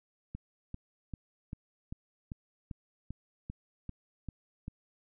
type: click train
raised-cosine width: 5 ms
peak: -27 dBFS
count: 12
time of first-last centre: 0.35-4.681 s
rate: 2.54 Hz
effects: none